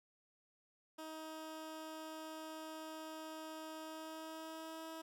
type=tone with pitch glide; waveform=15% pulse; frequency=315.8 to 322.4 Hz; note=D#4 to E4; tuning=+26 to -38 cents; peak=-40 dBFS; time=0.98-5.02 s; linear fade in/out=10 ms; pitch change=+36 cents; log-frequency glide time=3.83-4.89 s; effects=none